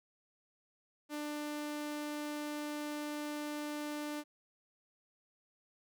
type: tone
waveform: sawtooth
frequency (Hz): 297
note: D4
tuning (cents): +20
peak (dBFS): -34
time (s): 1.09-4.24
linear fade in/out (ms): 50
effects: none